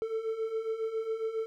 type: beating tone pair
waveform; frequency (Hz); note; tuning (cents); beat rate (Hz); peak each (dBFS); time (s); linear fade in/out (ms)
triangle; 440 / 447.3; A4 / A4; 0 / +28; 7.3; -35 / -30; 0.02-1.46; 0
effects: none